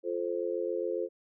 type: chord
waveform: sine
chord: F major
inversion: none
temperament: just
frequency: 349.2 / 436.5 / 523.8 Hz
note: F4 / A4 / C5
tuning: 0 / -14 / +2 cents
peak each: -34 dBFS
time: 0.03-1.09 s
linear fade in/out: 50 ms
effects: none